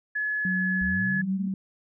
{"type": "tone", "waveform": "sine", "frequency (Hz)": 1704, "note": "G#6", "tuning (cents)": 44, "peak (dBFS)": -25, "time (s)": [0.15, 1.22], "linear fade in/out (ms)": 10}
{"type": "tone with pitch glide", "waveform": "sine", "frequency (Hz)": [185, 191.3], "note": ["F#3", "G3"], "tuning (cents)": [0, -42], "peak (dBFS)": -26, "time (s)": [0.45, 1.54], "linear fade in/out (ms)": 2, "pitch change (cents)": 58, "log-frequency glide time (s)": [0.6, 1.25]}
{"type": "linear sweep", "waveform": "sine", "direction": "up", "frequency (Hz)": [58.2, 232], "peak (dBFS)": -33, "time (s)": [0.81, 1.48], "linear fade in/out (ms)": 5}
{"effects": []}